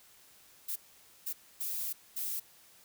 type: noise bursts at uneven times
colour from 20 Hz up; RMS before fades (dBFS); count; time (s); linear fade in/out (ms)
violet; -36; 4; 0.68-0.76 / 1.26-1.33 / 1.6-1.93 / 2.16-2.4; 10
effects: white hiss -60 dBFS RMS until 2.84 s

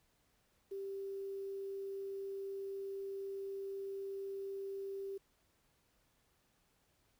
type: tone with quantisation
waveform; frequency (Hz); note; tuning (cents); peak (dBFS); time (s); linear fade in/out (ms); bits
sine; 392; G4; 0; -40; 0.71-5.18; 10; 11
effects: pink hiss -75 dBFS RMS until 7.19 s

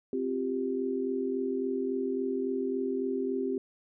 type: chord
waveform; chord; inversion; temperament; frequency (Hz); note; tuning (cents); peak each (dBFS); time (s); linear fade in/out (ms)
sine; C suspended fourth; none; just; 261.6 / 348.8 / 392.4; C4 / F4 / G4; 0 / -2 / +2; -32 / -37 / -31; 0.13-3.58; 2
effects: none

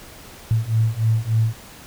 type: beating tone pair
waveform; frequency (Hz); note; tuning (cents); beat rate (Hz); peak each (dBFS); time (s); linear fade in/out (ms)
sine; 110 / 113.4; A2 / A#2; 0 / -47; 3.4; -20 / -19; 0.51-1.53; 0
effects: pink hiss -42 dBFS RMS until 1.86 s

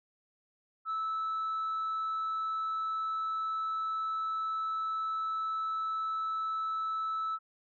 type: tone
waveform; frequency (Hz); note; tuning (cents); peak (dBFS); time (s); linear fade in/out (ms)
sine; 1309; E6; -13; -29; 0.85-7.39; 50
effects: tanh soft clip ceiling -29 dBFS

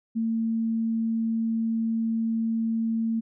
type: tone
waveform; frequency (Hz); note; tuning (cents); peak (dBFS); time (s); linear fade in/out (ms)
sine; 225.9; A3; +46; -23; 0.15-3.21; 20
effects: none

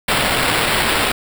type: noise with sample-and-hold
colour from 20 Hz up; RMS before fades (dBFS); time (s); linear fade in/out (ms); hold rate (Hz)
white; -17; 0.08-1.12; 5; 6300
effects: none

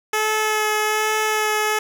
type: tone with vibrato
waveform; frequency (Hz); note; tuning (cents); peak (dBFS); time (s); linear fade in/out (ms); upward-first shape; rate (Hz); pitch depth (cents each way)
10% pulse; 429.6; A4; -41; -10; 0.13-1.79; 5; sine; 1.2; 12
effects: none

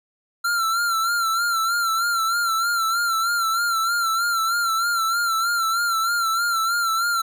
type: tone with vibrato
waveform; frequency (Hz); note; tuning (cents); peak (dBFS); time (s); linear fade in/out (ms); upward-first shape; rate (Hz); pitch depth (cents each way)
square; 1365; F6; -40; -20; 0.44-7.22; 10; sine; 3.2; 59
effects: none

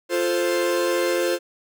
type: chord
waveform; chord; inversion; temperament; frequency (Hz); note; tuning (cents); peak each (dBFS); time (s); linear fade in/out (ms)
45% pulse; F major; none; equal; 349.2 / 440 / 523.3; F4 / A4 / C5; 0 / 0 / 0; -23 / -29 / -23; 0.09-1.39; 50
effects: none

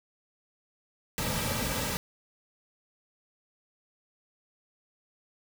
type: noise with comb filter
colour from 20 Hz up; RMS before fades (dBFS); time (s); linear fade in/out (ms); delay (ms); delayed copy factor
pink; -31; 1.18-1.97; 0; 2.8; -0.65
effects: none

